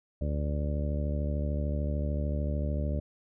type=harmonic tone; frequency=73.42 Hz; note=D2; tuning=in tune; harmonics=1 / 2 / 3 / 4 / 5 / 6 / 7 / 8; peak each=-29 / -35 / -38 / -42 / -47 / -47 / -46 / -40 dBFS; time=0.21-3 s; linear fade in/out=5 ms; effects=none